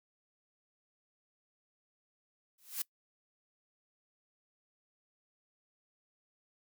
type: noise with exponential growth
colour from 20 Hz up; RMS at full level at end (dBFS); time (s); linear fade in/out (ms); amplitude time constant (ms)
blue; -32; 2.58-2.82; 5; 52
effects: noise-tail reverb RT60 0.1 s tail -22 dB re dry